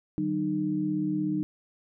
sine tone cluster, 152.5 / 189.2 / 305.8 Hz, D#3 / F#3 / D#4, -34 / +39 / -30 cents, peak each -35 / -31 / -27 dBFS, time 0.18-1.43 s, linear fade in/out 0 ms, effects none

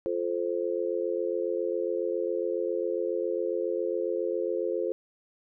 sine chord, F major, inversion none, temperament just, 349.2 / 436.5 / 523.8 Hz, F4 / A4 / C5, 0 / -14 / +2 cents, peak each -31 dBFS, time 0.06-4.92 s, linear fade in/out 0 ms, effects none

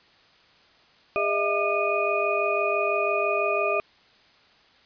sine tone cluster, 407 / 615 / 661 / 1204 / 2477 Hz, G#4 / D#5 / E5 / D6 / D#7, -35 / -20 / +5 / +43 / -8 cents, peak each -28 dBFS, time 1.16-3.8 s, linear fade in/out 0 ms, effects white hiss -57 dBFS RMS until 4.85 s + resampled to 11025 Hz

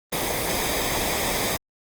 pink noise with comb filter, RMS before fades -25 dBFS, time 0.12-1.57 s, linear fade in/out 10 ms, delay 0.7 ms, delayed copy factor -0.55, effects Opus 24 kbps

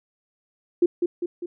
sine tone with echo, 349.2 Hz, F4, in tune, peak -13 dBFS, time 0.82-0.86 s, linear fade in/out 5 ms, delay 200 ms, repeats 3, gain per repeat -5 dB, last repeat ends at 1.46 s, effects none

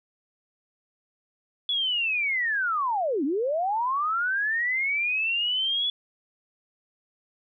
sine linear two-way sweep, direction down then up, 3428 to 256.9 to 3428 Hz, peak -23 dBFS, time 1.69-5.9 s, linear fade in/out 2 ms, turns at 3.24 s, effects none

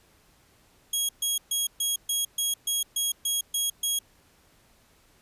15% pulse tone bursts, 3300 Hz, G#7, 12 cents flat, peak -17 dBFS, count 11, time 0.93-3.99 s, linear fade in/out 5 ms, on 160 ms, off 130 ms, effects pink hiss -61 dBFS RMS until 5.21 s + resampled to 32000 Hz

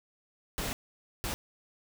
pink noise bursts at uneven times, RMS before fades -34 dBFS, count 2, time 0.58-0.73 / 1.24-1.34 s, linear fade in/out 0 ms, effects none

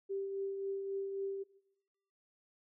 sine tone with tremolo, 392 Hz, G4, in tune, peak -34 dBFS, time 0.09-1.44 s, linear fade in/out 20 ms, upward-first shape triangle, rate 3.7 Hz, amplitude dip 40%, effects noise-tail reverb RT60 0.9 s tail -20 dB re dry

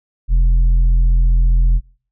triangle tone with tanh clipping, 42.45 Hz, F1, 48 cents flat, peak -10 dBFS, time 0.28-1.81 s, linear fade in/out 50 ms, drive 9 dB, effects noise-tail reverb RT60 0.5 s tail -26 dB re dry

